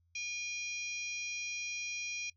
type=harmonic tone with a mistuned harmonic; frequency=810 Hz; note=G#5; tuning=43 cents flat; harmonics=3 / 4 / 5 / 6 / 7 / 8; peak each=-38 / -49 / -50 / -53 / -44 / -54 dBFS; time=0.15-2.3 s; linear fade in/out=5 ms; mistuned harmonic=5; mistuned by=+16 cents; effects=noise-tail reverb RT60 0.1 s tail -22 dB re dry + added 85 Hz sine -69 dBFS peak until 2.36 s